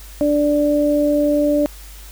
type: tone pair together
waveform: sine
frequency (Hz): 293.7 / 586.7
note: D4 / D5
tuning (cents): 0 / -2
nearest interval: octave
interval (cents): 1198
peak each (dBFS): -16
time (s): 0.21-1.66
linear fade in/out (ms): 0
effects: added 50 Hz sine -36 dBFS peak until 2.11 s + white hiss -42 dBFS RMS until 2.11 s